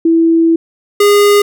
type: tone pair in turn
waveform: sine / square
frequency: 329.6 / 409.5 Hz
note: E4 / G#4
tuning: 0 / -24 cents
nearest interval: major third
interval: 376 cents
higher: second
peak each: -6 dBFS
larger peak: neither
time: 0.05-0.56 / 1-1.42 s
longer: first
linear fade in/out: 5 ms
effects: none